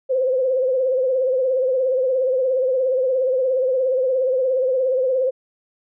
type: tone with vibrato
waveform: sine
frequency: 517 Hz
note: C5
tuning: 21 cents flat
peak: -16 dBFS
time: 0.09-5.31 s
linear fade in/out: 20 ms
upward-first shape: triangle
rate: 17 Hz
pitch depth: 80 cents each way
effects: none